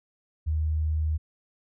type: tone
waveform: sine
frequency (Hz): 77.78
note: D#2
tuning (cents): 0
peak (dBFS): -23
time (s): 0.46-1.18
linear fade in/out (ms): 20
effects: none